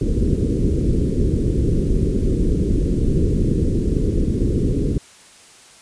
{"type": "low-pass noise", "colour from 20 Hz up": "pink", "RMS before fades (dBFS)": -18, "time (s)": [0.01, 4.98], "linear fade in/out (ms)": 2, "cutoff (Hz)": 440, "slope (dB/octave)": 48, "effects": ["white hiss -46 dBFS RMS until 5.81 s", "resampled to 22050 Hz"]}